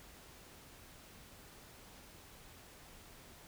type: silence
effects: pink hiss -57 dBFS RMS until 3.47 s